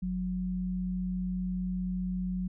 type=tone pair together; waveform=sine; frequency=47.96 / 183 Hz; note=G1 / F#3; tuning=-37 / -19 cents; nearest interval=octave + major seventh; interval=2318 cents; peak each=-38 / -30 dBFS; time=0.02-2.48 s; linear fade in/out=10 ms; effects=none